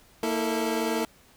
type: tone cluster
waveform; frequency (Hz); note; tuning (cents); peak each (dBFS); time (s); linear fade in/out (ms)
25% pulse; 231.3 / 324.9 / 442.2; A#3 / E4 / A4; -13 / -25 / +9; -26; 0.23-1.05; 2
effects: pink hiss -57 dBFS RMS until 1.36 s